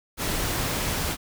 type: noise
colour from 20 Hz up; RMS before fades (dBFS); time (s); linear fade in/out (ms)
pink; -27; 0.17-1.17; 50
effects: none